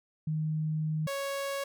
sine / sawtooth tone pair in turn, 155.56 / 554.4 Hz, D#3 / C#5, 0 / 0 cents, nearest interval octave + minor seventh, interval 2200 cents, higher second, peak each -28 dBFS, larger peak neither, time 0.27-1.07 / 1.07-1.64 s, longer first, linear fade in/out 5 ms, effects none

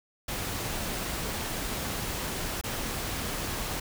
pink noise with dropouts, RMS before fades -33 dBFS, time 0.28-3.8 s, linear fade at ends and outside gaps 5 ms, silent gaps 2.613-2.637 s, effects none

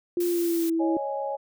sine tone with pitch glide, 350 to 328.5 Hz, F4 to E4, +4 to -6 cents, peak -22 dBFS, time 0.17-0.97 s, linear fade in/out 2 ms, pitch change -110 cents, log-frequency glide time 0.27-0.72 s
blue noise, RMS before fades -36 dBFS, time 0.2-0.7 s, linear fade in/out 5 ms
sine chord, C# suspended second, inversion none, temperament equal, 554.4 / 622.3 / 830.6 Hz, C#5 / D#5 / G#5, 0 / 0 / 0 cents, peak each -30 / -35 / -31 dBFS, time 0.79-1.37 s, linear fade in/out 20 ms
effects none

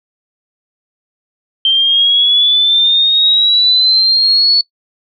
sine exponential sweep, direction up, 3136 to 4435 Hz, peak -7 dBFS, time 1.65-4.61 s, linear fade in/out 2 ms, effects noise-tail reverb RT60 0.1 s tail -21 dB re dry

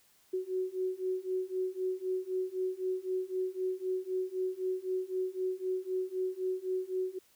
sine beating tone pair, 370 / 373.9 Hz, F#4 / F#4, 0 / +18 cents, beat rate 3.9 Hz, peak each -35 / -34 dBFS, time 0.33-7.19 s, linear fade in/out 10 ms, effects white hiss -66 dBFS RMS until 7.35 s

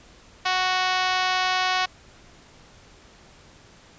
5% pulse tone with high-pass filter, 370 Hz, F#4, in tune, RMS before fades -23 dBFS, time 0.45-1.86 s, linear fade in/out 10 ms, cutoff 790 Hz, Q 2.2, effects pink hiss -51 dBFS RMS until 3.98 s + resampled to 16000 Hz

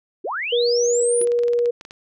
sine linear sweep, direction up, 290 to 10080 Hz, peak -23 dBFS, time 0.24-1.25 s, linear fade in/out 10 ms
sine tone, 478.7 Hz, A#4, 46 cents sharp, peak -16 dBFS, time 0.52-1.71 s, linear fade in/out 10 ms
sine tone with exponential decay, 371 Hz, F#4, 5 cents sharp, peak -24 dBFS, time 1.21-1.35 s, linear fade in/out 2 ms, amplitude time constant 30 ms
clicks, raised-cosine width 0.2 ms, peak -21 dBFS, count 12, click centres 1.215 / 1.273 / 1.319 / 1.39 / 1.435 / 1.482 / 1.534 / 1.59 / 1.658 / 1.811 / 1.851 / 1.909 s
effects none

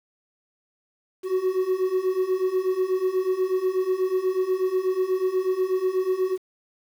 triangle beating tone pair, 367.8 / 376 Hz, F#4 / F#4, -10 / +28 cents, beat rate 8.2 Hz, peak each -24 / -21 dBFS, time 1.23-6.38 s, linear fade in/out 50 ms, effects 8-bit

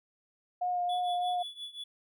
sine tone with vibrato, 715 Hz, F5, 41 cents sharp, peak -28 dBFS, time 0.61-1.43 s, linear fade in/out 10 ms, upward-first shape sine, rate 3.3 Hz, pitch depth 16 cents each way
triangle tone with tremolo, 3427 Hz, A7, 46 cents flat, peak -35 dBFS, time 0.89-1.84 s, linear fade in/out 5 ms, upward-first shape triangle, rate 5.7 Hz, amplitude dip 90%
effects none

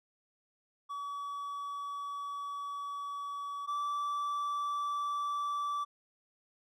triangle tone pair in turn, 1139 / 1160.2 Hz, C#6 / D6, +47 / -21 cents, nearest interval unison, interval 32 cents, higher second, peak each -35 / -30 dBFS, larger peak second, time 0.89-3.67 / 3.67-5.85 s, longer first, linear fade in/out 20 ms, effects none

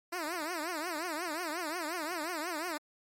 10% pulse tone with vibrato, 329.6 Hz, E4, in tune, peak -26 dBFS, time 0.12-2.78 s, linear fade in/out 10 ms, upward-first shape triangle, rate 5.6 Hz, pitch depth 220 cents each way, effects MP3 64 kbps

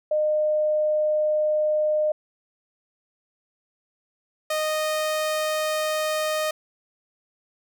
sine / sawtooth tone pair in turn, 610 / 618.9 Hz, D#5 / D#5, -34 / -9 cents, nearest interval unison, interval 25 cents, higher second, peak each -19 dBFS, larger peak neither, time 0.11-2.12 / 4.5-6.51 s, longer neither, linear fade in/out 5 ms, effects none

